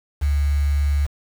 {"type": "tone with quantisation", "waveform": "sine", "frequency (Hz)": 71.8, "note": "D2", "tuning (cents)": -39, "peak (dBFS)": -16, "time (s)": [0.21, 1.07], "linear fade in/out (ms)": 20, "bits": 6, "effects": []}